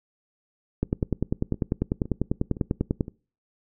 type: two click trains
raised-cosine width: 3 ms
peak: -23 / -10 dBFS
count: 5 / 23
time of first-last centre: 1.03-3.081 / 0.83-3.008 s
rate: 1.95 / 10.1 Hz
effects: noise-tail reverb RT60 0.4 s tail -24 dB re dry